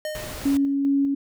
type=tone with exponential decay; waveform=square; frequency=613 Hz; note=D#5; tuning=26 cents flat; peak=-26 dBFS; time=0.05-0.74 s; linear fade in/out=1 ms; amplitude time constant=150 ms
type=noise; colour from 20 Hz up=pink; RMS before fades=-35 dBFS; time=0.15-0.57 s; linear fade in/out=0 ms
type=tone with tremolo; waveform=sine; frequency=278.2 Hz; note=C#4; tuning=6 cents sharp; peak=-17 dBFS; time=0.45-1.15 s; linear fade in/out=10 ms; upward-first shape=square; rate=2.5 Hz; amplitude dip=30%
effects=none